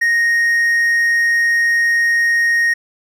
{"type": "tone", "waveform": "triangle", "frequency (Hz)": 1864.7, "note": "A#6", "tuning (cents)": 0, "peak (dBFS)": -10, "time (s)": [0.01, 2.74], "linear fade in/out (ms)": 10, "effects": []}